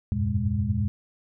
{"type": "tone cluster", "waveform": "sine", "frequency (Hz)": [83, 95, 103.5, 120.5, 205.4], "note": ["E2", "F#2", "G#2", "B2", "G#3"], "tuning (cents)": [12, 46, -5, -42, -19], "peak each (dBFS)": -29, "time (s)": [0.12, 0.88], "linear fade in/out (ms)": 0, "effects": []}